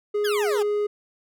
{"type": "tone", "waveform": "triangle", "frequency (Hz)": 415.3, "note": "G#4", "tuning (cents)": 0, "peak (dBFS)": -19, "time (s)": [0.14, 0.87], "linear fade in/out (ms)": 10}
{"type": "exponential sweep", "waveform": "20% pulse", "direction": "down", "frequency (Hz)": [1760, 380], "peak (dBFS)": -22, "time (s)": [0.24, 0.63], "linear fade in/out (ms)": 10}
{"effects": []}